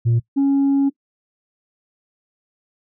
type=tone pair in turn; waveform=sine; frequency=117 / 276.8 Hz; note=A#2 / C#4; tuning=+7 / -2 cents; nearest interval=octave + minor third; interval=1491 cents; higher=second; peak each=-11 dBFS; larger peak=neither; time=0.05-0.2 / 0.36-0.9 s; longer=second; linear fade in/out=20 ms; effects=noise-tail reverb RT60 0.1 s tail -21 dB re dry + tanh soft clip ceiling -12 dBFS